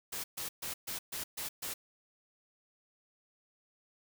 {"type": "noise bursts", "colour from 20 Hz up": "white", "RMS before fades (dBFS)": -39, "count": 7, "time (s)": [0.12, 1.74], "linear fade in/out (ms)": 10, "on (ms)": 120, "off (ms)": 130, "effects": []}